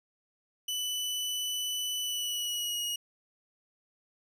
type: tone with pitch glide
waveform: sawtooth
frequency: 2984 to 2886 Hz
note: F#7 to F#7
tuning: +14 to -44 cents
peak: -28 dBFS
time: 0.68-2.96 s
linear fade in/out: 5 ms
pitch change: -58 cents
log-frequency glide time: 2.01-2.84 s
effects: none